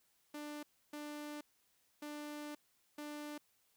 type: tone bursts at uneven times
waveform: sawtooth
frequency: 296.3 Hz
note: D4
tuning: 15 cents sharp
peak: -40 dBFS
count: 4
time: 0.34-0.63 / 0.93-1.41 / 2.02-2.55 / 2.98-3.38 s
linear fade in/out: 5 ms
effects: white hiss -75 dBFS RMS until 3.76 s